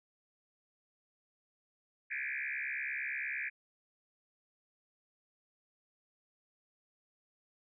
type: tone with frequency modulation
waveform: sine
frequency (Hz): 2027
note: B6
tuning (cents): +45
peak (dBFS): -35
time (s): 2.1-3.5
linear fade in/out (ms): 20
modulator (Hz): 68.7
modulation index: 5.9
effects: none